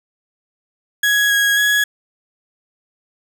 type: tone with pitch steps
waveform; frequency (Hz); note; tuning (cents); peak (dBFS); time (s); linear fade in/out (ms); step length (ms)
35% pulse; 1667 / 1651 / 1676; G#6 / G#6 / G#6; +6 / -11 / +15; -11; 1.03-1.84; 5; 270
effects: none